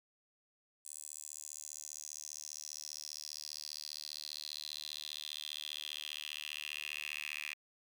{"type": "tone with high-pass filter sweep", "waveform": "10% pulse", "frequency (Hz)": 75, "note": "D2", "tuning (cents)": 37, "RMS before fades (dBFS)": -45, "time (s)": [0.85, 7.54], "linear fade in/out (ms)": 5, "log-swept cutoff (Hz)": [8100, 2400], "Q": 6, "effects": []}